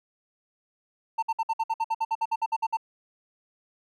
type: tone bursts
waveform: triangle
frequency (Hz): 899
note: A5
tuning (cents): +37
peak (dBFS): -21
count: 16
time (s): 1.18-2.771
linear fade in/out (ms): 10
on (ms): 46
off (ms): 57
effects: none